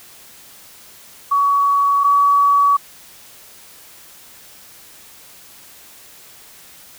sine tone pair in turn, 1128 / 1135.2 Hz, C#6 / C#6, +30 / +41 cents, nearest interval unison, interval 11 cents, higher second, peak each -12 / -10 dBFS, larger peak second, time 1.31-2.04 / 2.04-2.77 s, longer neither, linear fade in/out 10 ms, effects white hiss -43 dBFS RMS until 6.98 s

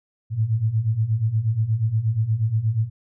sine beating tone pair, 105.7 / 114.1 Hz, G#2 / A#2, +31 / -37 cents, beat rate 8.4 Hz, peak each -24 / -20 dBFS, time 0.3-2.9 s, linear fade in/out 50 ms, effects none

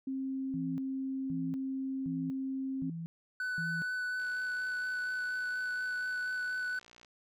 sine tone, 266.3 Hz, C4, 31 cents sharp, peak -33 dBFS, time 0.07-2.9 s, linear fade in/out 5 ms
sine tone bursts, 165.7 Hz, E3, 9 cents sharp, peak -37 dBFS, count 5, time 0.54-3.82 s, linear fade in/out 0 ms, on 240 ms, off 520 ms
triangle tone with vibrato, 1495 Hz, F#6, 17 cents sharp, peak -31 dBFS, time 3.4-6.79 s, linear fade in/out 2 ms, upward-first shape sine, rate 4.2 Hz, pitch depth 10 cents each way
click train, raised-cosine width 0.2 ms, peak -38 dBFS, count 171, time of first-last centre 4.2-7.048 s, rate 59.7 Hz
effects none

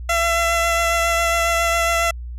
15% pulse tone with vibrato, 674 Hz, E5, 38 cents sharp, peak -10 dBFS, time 0.09-2.11 s, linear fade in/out 5 ms, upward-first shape sine, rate 7.3 Hz, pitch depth 13 cents each way, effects added 60 Hz sine -28 dBFS peak until 2.38 s + low-pass 12000 Hz 12 dB/octave

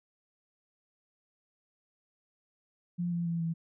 sine tone with pitch steps, 174.61 / 171.41 / 168.27 / 165.19 Hz, F3 / F3 / E3 / E3, 0 / -32 / +36 / +4 cents, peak -29 dBFS, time 2.98-3.54 s, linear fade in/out 20 ms, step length 140 ms, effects none

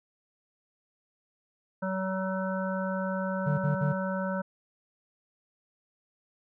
harmonic tone, 189.1 Hz, F#3, 38 cents sharp, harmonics 1 / 3 / 5 / 7 / 8, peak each -31 / -33 / -38 / -40 / -39 dBFS, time 1.82-4.42 s, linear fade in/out 10 ms
triangle tone bursts, 148.2 Hz, D3, 16 cents sharp, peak -23 dBFS, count 3, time 3.46-3.928 s, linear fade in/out 10 ms, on 120 ms, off 54 ms
effects none

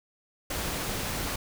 pink noise, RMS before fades -32 dBFS, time 0.5-1.36 s, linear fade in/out 5 ms, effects none

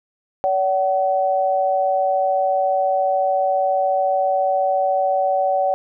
sine tone pair together, 570.2 / 756 Hz, C#5 / F#5, +49 / +37 cents, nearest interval perfect fourth, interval 488 cents, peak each -19 / -18 dBFS, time 0.44-5.74 s, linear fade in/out 0 ms, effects none

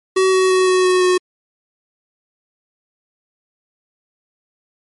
square tone with pitch steps, 377.7 / 375.1 / 372.5 / 369.9 / 367.4 / 364.8 Hz, F#4 / F#4 / F#4 / F#4 / F#4 / F#4, +36 / +24 / +12 / 0 / -12 / -24 cents, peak -12 dBFS, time 0.16-1.18 s, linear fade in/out 10 ms, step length 170 ms, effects MP3 48 kbps

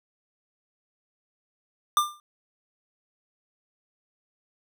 square tone with exponential decay, 1194 Hz, D6, 28 cents sharp, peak -16 dBFS, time 1.97-2.2 s, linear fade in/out 1 ms, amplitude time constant 48 ms, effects none

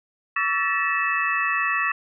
sine tone cluster, 1131 / 1324 / 1763 / 1922 / 2622 Hz, C#6 / E6 / A6 / B6 / E7, +34 / +7 / +3 / -48 / -10 cents, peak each -26 / -29 / -27 / -27 / -26 dBFS, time 0.36-1.92 s, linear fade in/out 5 ms, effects none

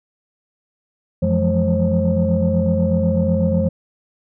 sine tone cluster, 90 / 170.5 / 178.6 / 213.4 / 533 Hz, F#2 / F3 / F3 / G#3 / C5, -47 / -41 / +39 / +47 / +32 cents, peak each -20 dBFS, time 1.22-3.69 s, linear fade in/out 10 ms, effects tanh soft clip ceiling -7 dBFS

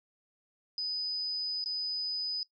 sine tone with dropouts, 4993 Hz, D#8, 5 cents sharp, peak -31 dBFS, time 0.78-2.43 s, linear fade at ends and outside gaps 1 ms, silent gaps 1.641-1.659 s, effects noise-tail reverb RT60 0.1 s tail -20 dB re dry

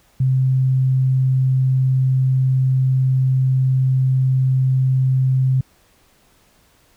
sine tone, 130.81 Hz, C3, in tune, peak -13 dBFS, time 0.2-5.61 s, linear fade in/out 5 ms, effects pink hiss -56 dBFS RMS until 6.96 s

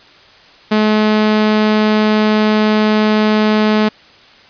sawtooth tone, 214.1 Hz, A3, 47 cents flat, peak -6 dBFS, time 0.71-3.89 s, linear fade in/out 10 ms, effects white hiss -43 dBFS RMS until 4.49 s + resampled to 11025 Hz

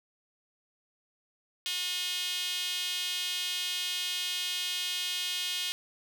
sawtooth tone with high-pass filter, 360 Hz, F#4, 47 cents flat, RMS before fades -33 dBFS, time 1.66-5.72 s, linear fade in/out 0 ms, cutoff 3200 Hz, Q 3.1, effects none

